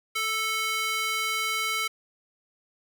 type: tone with high-pass filter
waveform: square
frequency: 440 Hz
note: A4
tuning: in tune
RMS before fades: -28 dBFS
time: 0.15-1.88 s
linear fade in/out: 10 ms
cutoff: 1800 Hz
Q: 1.6
effects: none